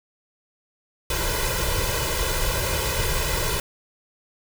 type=noise with comb filter; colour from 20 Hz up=pink; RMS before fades=-24 dBFS; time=1.1-3.6 s; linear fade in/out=2 ms; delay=2 ms; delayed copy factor=+0.95; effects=none